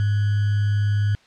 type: tone with sample-and-hold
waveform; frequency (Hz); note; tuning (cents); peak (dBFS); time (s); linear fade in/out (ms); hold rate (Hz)
sine; 103.1; G#2; -12; -17; 0-1.15; 0; 1575
effects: white hiss -55 dBFS RMS until 1.26 s + low-pass 4000 Hz 12 dB/octave